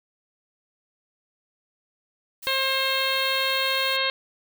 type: noise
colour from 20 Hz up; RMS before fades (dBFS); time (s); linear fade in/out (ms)
blue; -39; 2.42-3.97; 10
type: harmonic tone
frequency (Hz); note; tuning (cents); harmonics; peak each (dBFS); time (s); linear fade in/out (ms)
533; C5; +32; 1 / 2 / 3 / 4 / 5 / 6 / 7 / 8; -30 / -30 / -30 / -30 / -30 / -30 / -30 / -30; 2.47-4.1; 0
effects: none